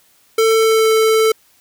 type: tone with pitch glide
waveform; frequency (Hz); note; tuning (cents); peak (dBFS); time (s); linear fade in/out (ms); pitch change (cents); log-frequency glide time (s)
square; 446.3 to 441.2; A4 to A4; +25 to +5; -11; 0.38-1.32; 5; -20; 0.52-0.91
effects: white hiss -54 dBFS RMS until 1.6 s